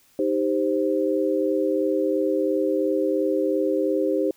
sine chord, C minor, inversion first, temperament equal with one note detuned, 311.1 / 394 / 523.3 Hz, Eb4 / G4 / C5, 0 / +9 / 0 cents, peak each -24 dBFS, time 0.19-4.31 s, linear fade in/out 2 ms, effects white hiss -59 dBFS RMS until 4.36 s

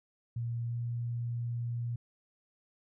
sine tone with pitch glide, 117.7 to 118.79 Hz, A#2 to A#2, +17 to +33 cents, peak -32 dBFS, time 0.36-1.96 s, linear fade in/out 5 ms, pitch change +16 cents, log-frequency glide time 0.67-0.75 s, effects none

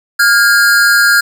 square tone pair together, 1408.8 / 1631 Hz, F6 / G#6, +15 / -32 cents, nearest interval minor third, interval 253 cents, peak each -10 dBFS, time 0.19-1.21 s, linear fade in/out 10 ms, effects none

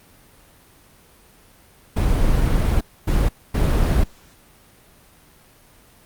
brown noise bursts at uneven times, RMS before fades -17 dBFS, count 3, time 1.96-2.81 / 3.07-3.29 / 3.54-4.04 s, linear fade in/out 10 ms, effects pink hiss -51 dBFS RMS until 6.05 s + Opus 32 kbps

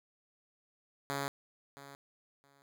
5% pulse tone with echo, 139.7 Hz, C#3, 14 cents sharp, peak -23 dBFS, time 1.1-1.28 s, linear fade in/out 0 ms, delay 670 ms, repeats 2, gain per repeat -15 dB, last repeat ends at 2.62 s, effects none

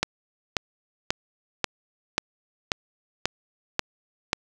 click train, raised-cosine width 0.2 ms, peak -4 dBFS, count 9, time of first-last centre 0.03-4.331 s, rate 1.86 Hz, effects none

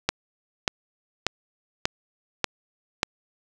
click train, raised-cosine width 0.2 ms, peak -3 dBFS, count 6, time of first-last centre 0.09-3.031 s, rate 1.7 Hz, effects none

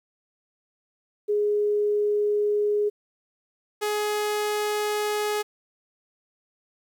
sine / sawtooth tone pair in turn, 415.8 / 419.7 Hz, G#4 / G#4, +2 / +18 cents, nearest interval unison, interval 16 cents, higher second, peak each -20 dBFS, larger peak neither, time 1.28-2.9 / 3.81-5.43 s, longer neither, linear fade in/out 20 ms, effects 10-bit

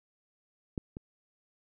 clicks, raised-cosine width 3 ms, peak -20 / -27 dBFS, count 2, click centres 0.778 / 0.969 s, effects none

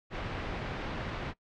pink low-pass noise, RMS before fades -37 dBFS, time 0.1-1.34 s, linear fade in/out 50 ms, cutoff 2800 Hz, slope 12 dB/octave, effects noise-tail reverb RT60 0.1 s tail -21 dB re dry + low-pass 5000 Hz 12 dB/octave

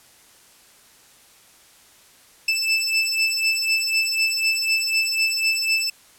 25% pulse beating tone pair, 2637 / 2641 Hz, E7 / E7, 0 / +3 cents, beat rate 4 Hz, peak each -18 dBFS, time 2.48-5.9 s, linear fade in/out 5 ms, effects white hiss -52 dBFS RMS until 6.18 s + low-pass 12000 Hz 12 dB/octave

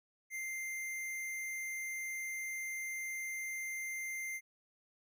square tone, 2093 Hz, C7, in tune, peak -39 dBFS, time 0.3-4.41 s, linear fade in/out 50 ms, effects none

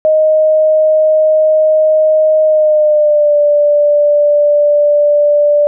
sine tone with pitch glide, 622.3 to 587.4 Hz, D#5 to D5, 0 to 0 cents, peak -6 dBFS, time 0.05-5.67 s, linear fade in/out 0 ms, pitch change -100 cents, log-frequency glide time 2.44-3.36 s, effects none

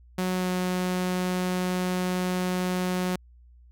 sawtooth tone with pitch glide, 183.8 to 182.21 Hz, F#3 to F#3, -11 to -26 cents, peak -21 dBFS, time 0.18-3.16 s, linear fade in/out 5 ms, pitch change -15 cents, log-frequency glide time 0.35-0.49 s, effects added 60 Hz sine -50 dBFS peak until 3.71 s

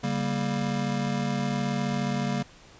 square chord, G diminished, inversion second, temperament just, 141.12 / 196 / 235.2 Hz, Db3 / G3 / Bb3, +31 / 0 / +16 cents, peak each -31 dBFS, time 0.03-2.43 s, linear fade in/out 10 ms, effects pink hiss -52 dBFS RMS until 2.79 s + resampled to 16000 Hz

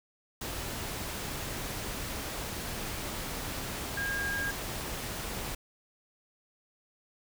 sine tone in noise, 1621 Hz, G#6, 42 cents flat, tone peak -31 dBFS, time 3.97-4.51 s, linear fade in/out 5 ms, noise pink, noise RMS -37 dBFS, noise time 0.41-5.55 s, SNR +3 dB, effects none

